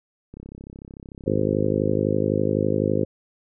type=click train; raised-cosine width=3 ms; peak=-26 dBFS; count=56; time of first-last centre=0.34-1.987 s; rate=33.4 Hz
type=harmonic tone; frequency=51.91 Hz; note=G#1; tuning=in tune; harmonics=2 / 3 / 4 / 5 / 6 / 7 / 8 / 9 / 10; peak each=-28 / -28 / -28 / -28 / -28 / -28 / -28 / -28 / -28 dBFS; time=1.26-3.05 s; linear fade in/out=10 ms
effects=none

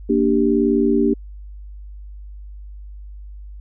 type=chord; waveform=sine; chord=G minor; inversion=first; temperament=equal; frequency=233.1 / 293.7 / 392 Hz; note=Bb3 / D4 / G4; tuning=0 / 0 / 0 cents; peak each=-18 dBFS; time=0.09-1.14 s; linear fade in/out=10 ms; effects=added 50 Hz sine -33 dBFS peak until 3.6 s

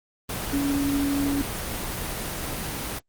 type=tone in noise; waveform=sine; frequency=281.3 Hz; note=C#4; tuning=26 cents sharp; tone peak=-22 dBFS; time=0.53-1.42 s; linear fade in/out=5 ms; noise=pink; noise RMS=-30 dBFS; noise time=0.29-2.99 s; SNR=+5 dB; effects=Opus 24 kbps

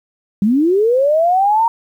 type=linear sweep; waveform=sine; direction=up; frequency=190 to 936 Hz; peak=-10 dBFS; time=0.42-1.68 s; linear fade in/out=2 ms; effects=8-bit

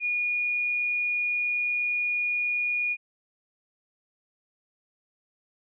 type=tone; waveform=sine; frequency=2443 Hz; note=D#7; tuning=32 cents flat; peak=-24 dBFS; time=0-2.97 s; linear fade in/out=50 ms; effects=none

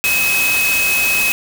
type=tone in noise; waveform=sine; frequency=2556 Hz; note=D#7; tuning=46 cents sharp; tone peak=-14 dBFS; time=0.04-1.32 s; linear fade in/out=0 ms; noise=white; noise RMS=-20 dBFS; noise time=0.04-1.32 s; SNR=+3 dB; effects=none

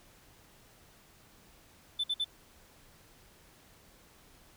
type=tone bursts; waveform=sine; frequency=3520 Hz; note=A7; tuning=in tune; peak=-26 dBFS; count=3; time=1.99-2.245 s; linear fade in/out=10 ms; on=49 ms; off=54 ms; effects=tanh soft clip ceiling -27 dBFS + pink hiss -60 dBFS RMS until 4.56 s

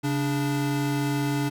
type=tone pair together; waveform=square; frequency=137.43 / 291.2 Hz; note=C#3 / D4; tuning=-15 / -15 cents; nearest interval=octave + minor second; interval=1300 cents; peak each=-27 dBFS; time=0.03-1.5 s; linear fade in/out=20 ms; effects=none

